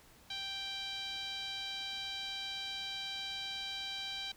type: tone with low-pass filter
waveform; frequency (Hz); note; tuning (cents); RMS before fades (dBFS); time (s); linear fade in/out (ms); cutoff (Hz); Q
5% pulse; 784; G5; 0; -41; 0.3-4.32; 5; 3700; 4
effects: pink hiss -61 dBFS RMS until 4.36 s

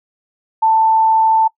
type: tone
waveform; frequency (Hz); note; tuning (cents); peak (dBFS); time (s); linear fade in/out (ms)
sine; 887; A5; +14; -9; 0.62-1.48; 10
effects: noise-tail reverb RT60 0.1 s tail -22 dB re dry

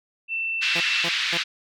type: tone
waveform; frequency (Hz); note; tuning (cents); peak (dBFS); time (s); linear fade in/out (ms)
sine; 2678; E7; +27; -24; 0.28-1.07; 50
type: band-pass noise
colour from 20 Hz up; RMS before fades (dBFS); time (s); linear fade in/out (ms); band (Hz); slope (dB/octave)
white; -25; 0.61-1.44; 20; 1600 to 3900; 24
type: tone bursts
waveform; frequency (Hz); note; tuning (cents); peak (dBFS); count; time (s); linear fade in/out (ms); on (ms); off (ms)
10% pulse; 170; F3; -46; -20; 3; 0.75-1.378; 10; 56; 230
effects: none

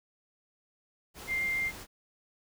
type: tone in noise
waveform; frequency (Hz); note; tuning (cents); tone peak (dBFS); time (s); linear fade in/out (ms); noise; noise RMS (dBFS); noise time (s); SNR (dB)
sine; 2102; C7; +7; -28; 1.27-1.72; 50; pink; -45; 1.14-1.87; +14
effects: none

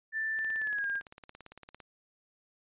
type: tone with pitch glide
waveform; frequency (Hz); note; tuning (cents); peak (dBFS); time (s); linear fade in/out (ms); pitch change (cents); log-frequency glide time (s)
sine; 1769 to 1612.8; A6 to G6; +9 to +49; -30; 0.12-1.02; 50; -160; 0.58-0.87
type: click train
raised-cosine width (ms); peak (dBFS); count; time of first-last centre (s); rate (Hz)
0.3; -32; 26; 0.39-1.802; 17.7
effects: resampled to 8000 Hz

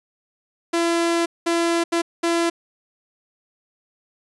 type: tone bursts at uneven times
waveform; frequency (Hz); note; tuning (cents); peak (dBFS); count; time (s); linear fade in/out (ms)
sawtooth; 337.8; E4; +42; -14; 4; 0.73-1.26 / 1.46-1.84 / 1.92-2.02 / 2.23-2.5; 10
effects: resampled to 24000 Hz

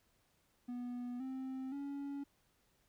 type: tone with pitch steps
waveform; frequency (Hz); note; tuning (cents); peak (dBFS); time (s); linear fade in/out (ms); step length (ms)
triangle; 244.8 / 262.4 / 281.2; B3 / C4 / C#4; -15 / +5 / +25; -38; 0.68-2.24; 10; 520
effects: pink hiss -75 dBFS RMS until 2.88 s

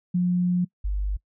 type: tone pair in turn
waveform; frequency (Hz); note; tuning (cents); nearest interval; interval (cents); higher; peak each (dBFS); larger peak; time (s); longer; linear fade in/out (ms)
sine; 178.5 / 49.61; F3 / G1; +38 / +21; octave + minor seventh; 2217; first; -19 / -23; first; 0.14-0.65 / 0.84-1.17; first; 10
effects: noise-tail reverb RT60 0.1 s tail -23 dB re dry

